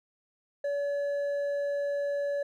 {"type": "tone with hard clipping", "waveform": "sine", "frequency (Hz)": 570, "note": "C#5", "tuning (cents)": 48, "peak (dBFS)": -29, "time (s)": [0.64, 2.43], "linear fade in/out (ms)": 5, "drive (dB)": 4, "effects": []}